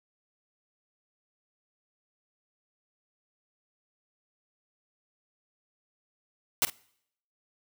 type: noise with echo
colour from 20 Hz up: white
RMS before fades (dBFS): -24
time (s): 6.62-6.65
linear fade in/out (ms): 0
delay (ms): 49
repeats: 1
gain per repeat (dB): -14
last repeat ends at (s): 6.699
effects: noise-tail reverb RT60 0.7 s tail -24 dB re dry